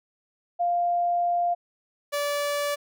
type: tone pair in turn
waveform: sine / sawtooth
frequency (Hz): 698.5 / 578.6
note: F5 / D5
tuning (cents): 0 / -26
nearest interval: minor third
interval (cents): 326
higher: first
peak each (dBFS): -21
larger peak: neither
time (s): 0.59-1.55 / 2.12-2.76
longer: first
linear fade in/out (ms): 20
effects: none